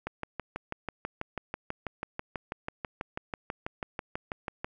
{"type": "click train", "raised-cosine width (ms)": 0.5, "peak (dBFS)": -18, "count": 29, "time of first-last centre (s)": [0.07, 4.645], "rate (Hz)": 6.12, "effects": []}